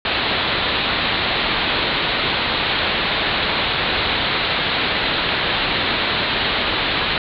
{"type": "low-pass noise", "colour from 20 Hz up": "white", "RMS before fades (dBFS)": -20, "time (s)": [0.05, 7.18], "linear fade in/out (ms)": 2, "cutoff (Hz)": 4200, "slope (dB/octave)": 96, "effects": []}